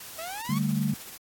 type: noise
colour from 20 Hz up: white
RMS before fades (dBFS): -42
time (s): 0-0.42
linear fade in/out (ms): 5
type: exponential sweep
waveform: sawtooth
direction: up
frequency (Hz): 627 to 1159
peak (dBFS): -31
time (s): 0.18-0.59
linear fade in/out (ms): 10
type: noise with tremolo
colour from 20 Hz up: white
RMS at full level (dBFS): -41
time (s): 0.44-1.18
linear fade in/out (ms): 10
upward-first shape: triangle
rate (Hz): 16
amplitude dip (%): 45
type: chord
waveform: sine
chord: D suspended fourth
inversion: none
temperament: just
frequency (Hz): 146.83 / 195.78 / 220.2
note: D3 / G3 / A3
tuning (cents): 0 / -2 / +2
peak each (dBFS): -28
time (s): 0.49-0.94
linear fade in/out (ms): 5
effects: AAC 64 kbps